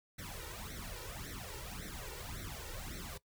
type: noise with flanger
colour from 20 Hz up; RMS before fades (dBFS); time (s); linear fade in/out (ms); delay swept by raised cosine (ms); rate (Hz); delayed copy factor
pink; -45; 0.18-3.18; 10; 0.5 to 2.2; 1.8; +0.95
effects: noise-tail reverb RT60 0.1 s tail -19 dB re dry